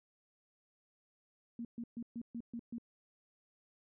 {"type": "tone bursts", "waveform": "sine", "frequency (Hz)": 234.5, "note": "A#3", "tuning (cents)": 11, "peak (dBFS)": -39, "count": 7, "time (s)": [1.59, 2.783], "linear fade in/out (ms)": 2, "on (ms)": 59, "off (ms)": 130, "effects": []}